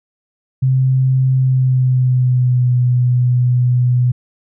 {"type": "tone with pitch glide", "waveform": "sine", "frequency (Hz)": [130.81, 124.04], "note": ["C3", "B2"], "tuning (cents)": [0, 8], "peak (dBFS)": -10, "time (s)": [0.62, 4.12], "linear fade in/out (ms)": 10, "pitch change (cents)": -92, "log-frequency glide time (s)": [1.35, 2.73], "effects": []}